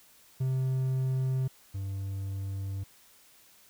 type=tone pair in turn; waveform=triangle; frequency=130.81 / 97.52 Hz; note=C3 / G2; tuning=0 / -8 cents; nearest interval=perfect fourth; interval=508 cents; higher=first; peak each=-24 / -30 dBFS; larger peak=first; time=0.4-1.48 / 1.74-2.84 s; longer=second; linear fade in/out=10 ms; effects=white hiss -59 dBFS RMS until 3.69 s